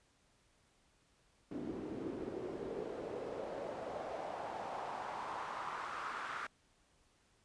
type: noise with band-pass filter sweep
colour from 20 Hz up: pink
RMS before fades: -43 dBFS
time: 1.51-6.47 s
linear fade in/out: 5 ms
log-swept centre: 280 to 1400 Hz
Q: 3.1
effects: pink hiss -72 dBFS RMS until 7.44 s + resampled to 22050 Hz